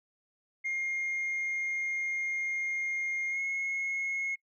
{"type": "tone with pitch glide", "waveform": "sine", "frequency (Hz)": [2127, 2168], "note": ["C7", "C#7"], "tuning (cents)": [28, -39], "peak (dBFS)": -28, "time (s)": [0.64, 4.36], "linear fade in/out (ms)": 20, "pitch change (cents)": 33, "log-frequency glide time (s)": [3.3, 3.4], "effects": ["noise-tail reverb RT60 0.1 s tail -24 dB re dry", "tanh soft clip ceiling -28 dBFS"]}